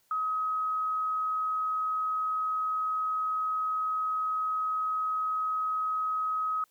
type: tone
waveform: sine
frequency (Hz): 1269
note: D#6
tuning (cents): +34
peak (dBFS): -27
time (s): 0.11-6.64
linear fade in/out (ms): 2
effects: white hiss -69 dBFS RMS until 6.7 s